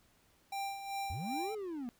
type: tone with tremolo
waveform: square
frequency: 790 Hz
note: G5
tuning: 13 cents sharp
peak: -36 dBFS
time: 0.52-1.55 s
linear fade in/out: 5 ms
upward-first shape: sine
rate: 2.6 Hz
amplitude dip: 60%
type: linear two-way sweep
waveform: triangle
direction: up then down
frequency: 65.9 to 444.2 to 228.4 Hz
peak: -36 dBFS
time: 1.1-1.89 s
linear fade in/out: 0 ms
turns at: 1.53 s
effects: pink hiss -69 dBFS RMS until 1.99 s